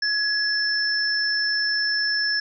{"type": "tone pair together", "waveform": "sine", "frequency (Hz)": [1681, 5325], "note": ["G#6", "E8"], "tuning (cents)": [20, 17], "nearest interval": "octave + minor sixth", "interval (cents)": 1997, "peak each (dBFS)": -23, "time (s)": [0.02, 2.4], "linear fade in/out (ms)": 5, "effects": []}